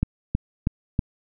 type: click train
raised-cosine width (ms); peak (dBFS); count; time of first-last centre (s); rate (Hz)
5; -8; 4; 0.03-0.992; 3.12
effects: none